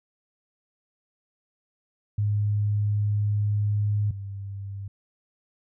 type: tone pair in turn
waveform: sine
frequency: 103.83 / 99.06 Hz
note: G#2 / G2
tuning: 0 / +19 cents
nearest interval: minor second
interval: 81 cents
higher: first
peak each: -21 / -32 dBFS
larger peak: first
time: 2.18-4.11 / 4.11-4.88 s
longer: first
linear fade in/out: 5 ms
effects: none